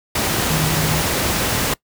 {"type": "tone in noise", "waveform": "sine", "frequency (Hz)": 155.56, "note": "D#3", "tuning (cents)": 0, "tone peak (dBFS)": -20, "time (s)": [0.5, 1.01], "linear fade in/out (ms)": 5, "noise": "pink", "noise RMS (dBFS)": -19, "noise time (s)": [0.15, 1.74], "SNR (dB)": -4, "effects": ["noise-tail reverb RT60 0.1 s tail -23 dB re dry", "high-pass 60 Hz 12 dB/octave"]}